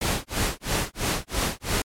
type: noise with tremolo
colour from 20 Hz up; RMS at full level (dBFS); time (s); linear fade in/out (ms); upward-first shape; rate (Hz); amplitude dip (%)
pink; -23; 0.01-1.82; 5; sine; 3; 100
effects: low-pass 12000 Hz 12 dB/octave + MP3 96 kbps